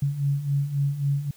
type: beating tone pair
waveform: sine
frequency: 138.59 / 142.29 Hz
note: C#3 / C#3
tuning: 0 / +46 cents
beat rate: 3.7 Hz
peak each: -28 / -23 dBFS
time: 0.02-1.31 s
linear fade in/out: 5 ms
effects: white hiss -55 dBFS RMS until 1.36 s